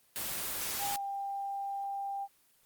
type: noise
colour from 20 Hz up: white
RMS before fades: -36 dBFS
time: 0.16-0.96 s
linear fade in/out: 0 ms
type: tone with pitch glide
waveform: sine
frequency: 804 to 793.8 Hz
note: G5 to G5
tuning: +44 to +22 cents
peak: -34 dBFS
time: 0.78-2.28 s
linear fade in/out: 50 ms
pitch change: -22 cents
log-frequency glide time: 0.96-1.01 s
effects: white hiss -67 dBFS RMS until 2.65 s + Opus 24 kbps